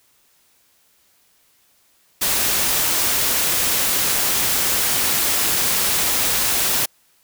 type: noise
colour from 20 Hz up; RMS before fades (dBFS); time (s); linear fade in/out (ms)
white; -19; 2.21-6.86; 10
effects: white hiss -59 dBFS RMS until 7.23 s